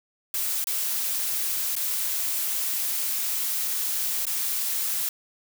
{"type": "noise with dropouts", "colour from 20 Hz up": "blue", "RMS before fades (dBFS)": -27, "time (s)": [0.34, 5.09], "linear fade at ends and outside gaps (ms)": 2, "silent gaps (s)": [[0.642, 0.67], [1.754, 1.764], [4.254, 4.267]], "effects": []}